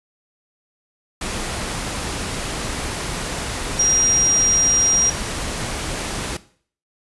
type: tone in noise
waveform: sine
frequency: 5700 Hz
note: F8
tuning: 34 cents sharp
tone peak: -14 dBFS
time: 3.79-5.1 s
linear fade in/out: 5 ms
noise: pink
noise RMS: -26 dBFS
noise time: 1.21-6.37 s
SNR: +9 dB
effects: noise-tail reverb RT60 0.5 s tail -17 dB re dry + resampled to 24000 Hz